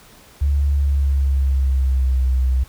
sine tone with pitch glide, 71 to 64.36 Hz, C#2 to C2, +42 to -28 cents, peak -14 dBFS, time 0.41-2.64 s, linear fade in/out 10 ms, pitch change -170 cents, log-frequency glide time 0.71-2.2 s, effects pink hiss -47 dBFS RMS until 2.68 s

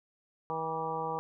harmonic tone with a mistuned harmonic, 160.8 Hz, E3, 43 cents flat, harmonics 1 / 2 / 3 / 4 / 5 / 6 / 7, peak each -43 / -47 / -37 / -47 / -37 / -37 / -40 dBFS, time 0.5-1.19 s, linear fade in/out 0 ms, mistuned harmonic 7, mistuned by +57 cents, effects none

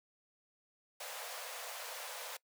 pink high-pass noise, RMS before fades -45 dBFS, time 1-2.37 s, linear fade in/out 5 ms, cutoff 480 Hz, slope 96 dB/octave, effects noise-tail reverb RT60 0.1 s tail -22 dB re dry

